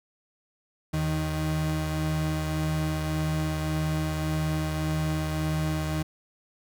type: tone pair together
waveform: 35% pulse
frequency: 78.66 / 155.56 Hz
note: D#2 / D#3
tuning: +19 / 0 cents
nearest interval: octave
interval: 1181 cents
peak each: -30 / -25 dBFS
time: 0.93-6.03 s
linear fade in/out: 10 ms
effects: none